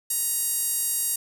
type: tone with high-pass filter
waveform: sawtooth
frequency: 945 Hz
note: A#5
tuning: 23 cents sharp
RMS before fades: -26 dBFS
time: 0.1-1.16 s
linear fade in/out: 5 ms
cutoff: 9100 Hz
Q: 1.9
effects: none